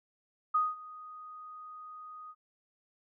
sine tone with ADSR envelope, 1244.5 Hz, D#6, in tune, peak -23 dBFS, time 0.54-2.35 s, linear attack 11 ms, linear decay 200 ms, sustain -21 dB, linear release 50 ms, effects none

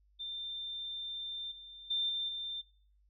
sine tone with level steps, 3583 Hz, A7, 31 cents sharp, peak -38 / -48 / -30 / -33 / -37 dBFS, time 0.19-2.62 s, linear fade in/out 20 ms, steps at 1.51 / 1.9 / 2.09 / 2.28 s, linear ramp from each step 10 ms, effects noise-tail reverb RT60 0.5 s tail -20 dB re dry + added 50 Hz sine -65 dBFS peak until 3.09 s

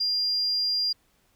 sine tone, 4800 Hz, D8, 37 cents sharp, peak -22 dBFS, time 0-0.93 s, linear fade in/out 10 ms, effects tanh soft clip ceiling -18 dBFS + pink hiss -66 dBFS RMS until 1.35 s

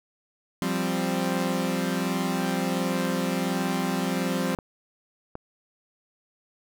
sawtooth chord, F suspended second, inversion none, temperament equal, 174.61 / 196 / 261.6 Hz, F3 / G3 / C4, 0 / 0 / 0 cents, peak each -25 dBFS, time 0.62-4.55 s, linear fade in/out 0 ms
clicks, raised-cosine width 1 ms, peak -21 dBFS, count 2, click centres 4.588 / 5.354 s
effects none

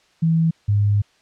sine tone pair in turn, 163.4 / 102.7 Hz, E3 / G#2, -15 / -19 cents, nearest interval minor sixth, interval 804 cents, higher first, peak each -14 dBFS, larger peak neither, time 0.22-0.51 / 0.68-1.02 s, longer second, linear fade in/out 10 ms, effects white hiss -58 dBFS RMS until 1.21 s + low-pass 5000 Hz 12 dB/octave

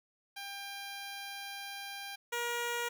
10% pulse tone pair in turn, 797 / 475.8 Hz, G5 / A#4, +28 / +35 cents, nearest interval major sixth, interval 893 cents, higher first, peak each -33 / -25 dBFS, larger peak second, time 0.36-2.16 / 2.32-2.89 s, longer first, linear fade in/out 10 ms, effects none

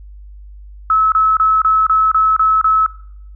sine tone bursts, 1296 Hz, E6, 30 cents flat, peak -9 dBFS, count 8, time 0.9-2.863 s, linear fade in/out 2 ms, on 220 ms, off 29 ms, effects noise-tail reverb RT60 0.7 s tail -20 dB re dry + added 50 Hz sine -33 dBFS peak until 3.35 s

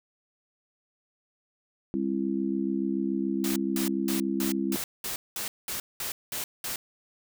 harmonic tone, 67 Hz, C2, 42 cents sharp, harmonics 3 / 4 / 5, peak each -30 / -30 / -30 dBFS, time 1.94-4.76 s, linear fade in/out 0 ms
white noise bursts, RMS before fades -33 dBFS, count 11, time 3.44-6.76 s, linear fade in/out 2 ms, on 120 ms, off 200 ms
effects none

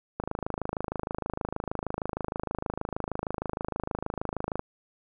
click train, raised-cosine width 1 ms, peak -16 dBFS, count 117, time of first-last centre 0.2-4.594 s, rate 26.4 Hz, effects none

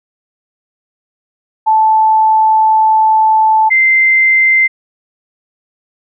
sine tone pair in turn, 875 / 2081 Hz, A5 / C7, -10 / -10 cents, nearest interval octave + minor third, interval 1500 cents, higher second, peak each -6 dBFS, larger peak neither, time 1.66-3.7 / 3.7-4.68 s, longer first, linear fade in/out 20 ms, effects none

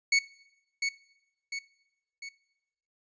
sawtooth tone with echo, 2217 Hz, C#7, in tune, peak -17 dBFS, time 0.12-0.19 s, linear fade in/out 5 ms, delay 700 ms, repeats 3, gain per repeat -6 dB, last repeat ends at 2.29 s, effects noise-tail reverb RT60 0.9 s tail -21 dB re dry + resampled to 16000 Hz

